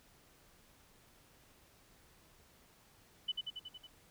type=tone with echo; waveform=sine; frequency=2997 Hz; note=F#7; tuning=22 cents sharp; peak=-32 dBFS; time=3.28-3.32 s; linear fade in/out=10 ms; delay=92 ms; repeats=6; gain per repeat=-3 dB; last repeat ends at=3.872 s; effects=pink hiss -65 dBFS RMS until 4.1 s